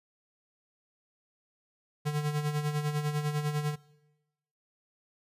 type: tone with tremolo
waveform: square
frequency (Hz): 149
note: D3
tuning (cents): +25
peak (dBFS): -27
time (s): 2.05-3.76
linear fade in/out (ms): 20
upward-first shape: sine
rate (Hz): 10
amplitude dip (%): 60
effects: noise-tail reverb RT60 1.0 s tail -21 dB re dry + resampled to 32000 Hz